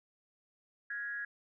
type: tone with amplitude modulation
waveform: sine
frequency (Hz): 1661.2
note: G#6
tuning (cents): 0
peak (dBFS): -33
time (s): 0.9-1.25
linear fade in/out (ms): 5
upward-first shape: sine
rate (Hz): 241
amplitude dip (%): 70
effects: none